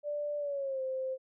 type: tone with pitch glide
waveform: sine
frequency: 587.3 to 523.2 Hz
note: D5 to C5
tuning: 0 to 0 cents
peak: -32 dBFS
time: 0.03-1.18 s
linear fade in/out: 50 ms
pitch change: -200 cents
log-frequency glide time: 0.38-0.82 s
effects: none